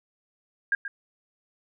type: tone with echo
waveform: sine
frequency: 1616 Hz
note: G#6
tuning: 48 cents flat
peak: -20 dBFS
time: 0.72-0.75 s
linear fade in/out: 2 ms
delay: 130 ms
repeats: 1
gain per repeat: -11 dB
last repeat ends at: 0.88 s
effects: none